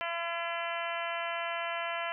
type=harmonic tone; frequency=338.5 Hz; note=E4; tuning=46 cents sharp; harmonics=2 / 3 / 4 / 5 / 6 / 7 / 8 / 9; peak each=-37 / -39 / -40 / -41 / -42 / -42 / -43 / -44 dBFS; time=0.01-2.12 s; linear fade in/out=0 ms; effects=none